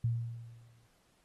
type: tone with exponential decay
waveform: sine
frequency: 116.54 Hz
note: A#2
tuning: in tune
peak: -26 dBFS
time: 0.04-0.87 s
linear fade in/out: 5 ms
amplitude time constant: 180 ms
effects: pink hiss -71 dBFS RMS until 1.24 s + AAC 32 kbps